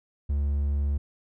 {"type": "tone", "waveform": "triangle", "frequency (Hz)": 71.4, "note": "D2", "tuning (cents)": -48, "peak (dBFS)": -21, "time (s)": [0.29, 0.98], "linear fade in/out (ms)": 10, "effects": []}